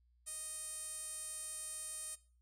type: tone with band-pass filter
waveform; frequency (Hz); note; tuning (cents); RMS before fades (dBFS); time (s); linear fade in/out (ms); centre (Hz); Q
sawtooth; 622.3; D#5; 0; -45; 0.26-2.16; 20; 9100; 7.4
effects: noise-tail reverb RT60 0.4 s tail -18 dB re dry + added 60 Hz sine -68 dBFS peak until 2.41 s